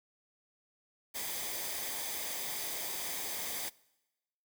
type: noise with comb filter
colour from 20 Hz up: white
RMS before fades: -38 dBFS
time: 1.14-3.7 s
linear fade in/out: 20 ms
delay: 0.72 ms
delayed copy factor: -0.55
effects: noise-tail reverb RT60 1.0 s tail -23 dB re dry